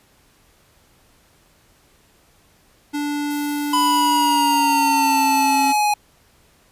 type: tone with pitch glide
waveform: square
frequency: 292 to 270.9 Hz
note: D4 to C#4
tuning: -10 to -40 cents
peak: -22 dBFS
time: 2.93-5.73 s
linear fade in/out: 20 ms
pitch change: -130 cents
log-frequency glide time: 4.16-5.2 s
type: noise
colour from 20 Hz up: violet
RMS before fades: -34 dBFS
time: 3.3-5.77 s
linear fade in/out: 5 ms
type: exponential sweep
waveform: square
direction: down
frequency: 999 to 830.6 Hz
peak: -16 dBFS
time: 3.73-5.94 s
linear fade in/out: 5 ms
effects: pink hiss -56 dBFS RMS until 6.71 s + resampled to 32000 Hz